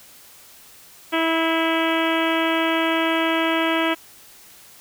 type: harmonic tone with a mistuned harmonic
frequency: 326.1 Hz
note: E4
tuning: 19 cents flat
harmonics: 1 / 2 / 3 / 4 / 5 / 6 / 7 / 8 / 9 / 10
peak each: -22 / -25 / -27 / -28 / -29 / -30 / -30 / -31 / -32 / -32 dBFS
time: 1.12-3.95 s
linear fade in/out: 20 ms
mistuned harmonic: 6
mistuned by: +30 cents
effects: white hiss -47 dBFS RMS until 4.8 s